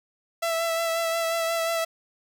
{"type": "tone with vibrato", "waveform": "sawtooth", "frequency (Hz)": 663, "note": "E5", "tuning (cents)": 10, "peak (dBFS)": -20, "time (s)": [0.42, 1.85], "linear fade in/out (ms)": 10, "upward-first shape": "sine", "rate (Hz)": 5.6, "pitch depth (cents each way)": 21, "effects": ["9-bit"]}